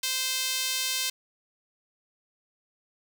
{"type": "tone with high-pass filter", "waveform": "sawtooth", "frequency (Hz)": 520, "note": "C5", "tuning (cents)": -11, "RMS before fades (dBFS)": -29, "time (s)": [0.03, 1.1], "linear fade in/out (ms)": 5, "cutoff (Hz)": 3500, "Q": 1.1, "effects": []}